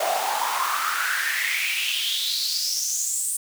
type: noise with high-pass filter sweep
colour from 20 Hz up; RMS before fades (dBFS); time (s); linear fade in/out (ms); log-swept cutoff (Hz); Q
pink; -25; 0-3.37; 5; 650 to 8900; 6.3
effects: none